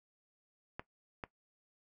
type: clicks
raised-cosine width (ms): 0.5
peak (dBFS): -25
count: 2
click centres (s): 0.795 / 1.238
effects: noise-tail reverb RT60 0.1 s tail -17 dB re dry